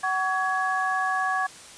sine tone cluster, 752 / 1129 / 1673 Hz, F#5 / C#6 / G#6, +28 / +31 / +12 cents, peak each -27 dBFS, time 0.03-1.47 s, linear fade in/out 10 ms, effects white hiss -45 dBFS RMS until 1.77 s + resampled to 22050 Hz

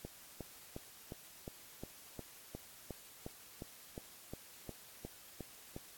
click train, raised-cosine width 2 ms, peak -30 dBFS, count 17, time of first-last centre 0.05-5.764 s, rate 2.8 Hz, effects white hiss -57 dBFS RMS until 5.97 s + AAC 64 kbps

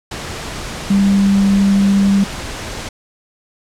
sine tone in noise, 197.8 Hz, G3, 16 cents sharp, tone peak -9 dBFS, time 0.9-2.24 s, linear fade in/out 5 ms, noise pink, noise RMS -26 dBFS, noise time 0.11-2.89 s, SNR +14 dB, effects low-pass 8000 Hz 12 dB/octave

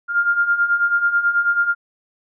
sine beating tone pair, 1396.9 / 1406.1 Hz, F6 / F6, 0 / +11 cents, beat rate 9.2 Hz, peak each -21 / -16 dBFS, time 0.08-1.75 s, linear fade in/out 50 ms, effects none

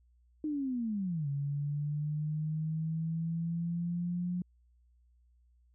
sine linear two-way sweep, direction down then up, 311.1 to 140 to 179.1 Hz, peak -31 dBFS, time 0.44-4.42 s, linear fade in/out 2 ms, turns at 1.28 s, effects added 60 Hz sine -63 dBFS peak until 5.74 s

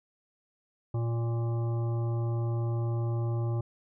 harmonic tone, 116.54 Hz, A#2, in tune, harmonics 1 / 3 / 5 / 7 / 9 / 10, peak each -27 / -38 / -44 / -46 / -51 / -52 dBFS, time 0.94-3.61 s, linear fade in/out 5 ms, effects none

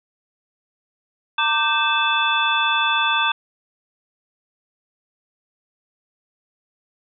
sine tone cluster, 913 / 1182 / 1552 / 2624 / 3476 Hz, A#5 / D6 / G6 / E7 / A7, -36 / +11 / -18 / -9 / -22 cents, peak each -23 dBFS, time 1.38-3.32 s, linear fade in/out 5 ms, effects none

